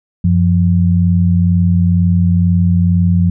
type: tone pair together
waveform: sine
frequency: 92.5 / 174.61 Hz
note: F#2 / F3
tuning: 0 / 0 cents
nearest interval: major seventh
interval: 1100 cents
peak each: -11 dBFS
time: 0.24-3.3 s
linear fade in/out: 5 ms
effects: none